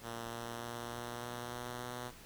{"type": "tone with pitch steps", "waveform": "5% pulse", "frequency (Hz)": [116.54, 117.55, 118.58, 119.61, 120.65, 121.7, 122.76], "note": ["A#2", "A#2", "A#2", "A#2", "B2", "B2", "B2"], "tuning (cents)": [0, 15, 30, 45, -40, -25, -10], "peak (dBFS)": -30, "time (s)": [0.02, 2.12], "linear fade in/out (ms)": 50, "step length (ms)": 300, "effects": ["pink hiss -55 dBFS RMS until 2.25 s"]}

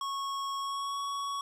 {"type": "tone with pitch glide", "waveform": "square", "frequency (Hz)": [1100, 1118.6], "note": ["C#6", "C#6"], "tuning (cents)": [-14, 15], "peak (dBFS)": -33, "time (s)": [0.01, 1.41], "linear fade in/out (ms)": 2, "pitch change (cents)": 29, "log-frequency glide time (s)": [0.59, 1], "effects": ["low-pass 9000 Hz 12 dB/octave", "11-bit"]}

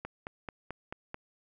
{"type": "click train", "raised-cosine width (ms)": 0.5, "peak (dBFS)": -23, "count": 6, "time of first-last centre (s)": [0.05, 1.144], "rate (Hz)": 4.57, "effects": []}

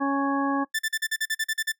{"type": "harmonic tone", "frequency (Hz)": 277.2, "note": "C#4", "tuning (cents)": 0, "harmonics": [1, 2, 3, 4, 6], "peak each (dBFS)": [-24, -33, -30, -29, -34], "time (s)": [0, 0.65], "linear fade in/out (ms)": 20}
{"type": "tone bursts", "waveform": "sawtooth", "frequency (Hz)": 1766, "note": "A6", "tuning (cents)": 6, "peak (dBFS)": -20, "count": 11, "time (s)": [0.74, 1.721], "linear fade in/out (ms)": 10, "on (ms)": 51, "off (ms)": 42}
{"effects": ["noise-tail reverb RT60 0.1 s tail -20 dB re dry"]}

